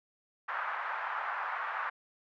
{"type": "band-pass noise", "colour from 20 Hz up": "white", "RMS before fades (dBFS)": -36, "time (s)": [0.48, 1.9], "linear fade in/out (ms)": 10, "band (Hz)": [860, 1500], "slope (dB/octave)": 24, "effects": []}